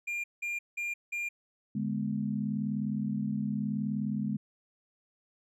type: tone bursts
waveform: triangle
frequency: 2400 Hz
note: D7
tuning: 37 cents sharp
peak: -30 dBFS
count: 4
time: 0.07-1.29 s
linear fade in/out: 10 ms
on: 170 ms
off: 180 ms
type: chord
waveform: sine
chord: G# diminished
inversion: second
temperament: equal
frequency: 146.83 / 207.7 / 246.9 Hz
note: D3 / G#3 / B3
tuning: 0 / 0 / 0 cents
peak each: -36 / -31 / -36 dBFS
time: 1.75-4.37 s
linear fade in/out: 5 ms
effects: none